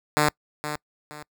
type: tone with echo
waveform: 5% pulse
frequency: 150 Hz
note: D3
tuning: 37 cents sharp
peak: -7 dBFS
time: 0.17-0.29 s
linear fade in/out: 0 ms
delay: 470 ms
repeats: 2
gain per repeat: -10 dB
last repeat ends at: 1.23 s
effects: noise-tail reverb RT60 0.1 s tail -25 dB re dry